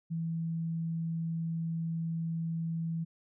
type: tone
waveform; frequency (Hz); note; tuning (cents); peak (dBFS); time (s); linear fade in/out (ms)
sine; 164.6; E3; -2; -31; 0.1-3.05; 20
effects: none